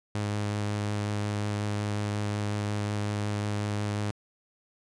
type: tone with vibrato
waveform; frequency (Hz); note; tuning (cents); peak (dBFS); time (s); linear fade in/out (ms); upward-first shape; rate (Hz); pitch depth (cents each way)
sawtooth; 103.83; G#2; 0; -24; 0.15-4.11; 0; sine; 5.5; 10
effects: resampled to 22050 Hz